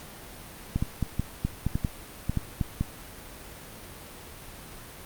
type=clicks; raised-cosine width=5 ms; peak=-13 dBFS; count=12; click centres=0.76 / 0.825 / 1.027 / 1.196 / 1.45 / 1.666 / 1.755 / 1.848 / 2.296 / 2.373 / 2.612 / 2.81 s; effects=pink hiss -44 dBFS RMS until 5.05 s + Opus 48 kbps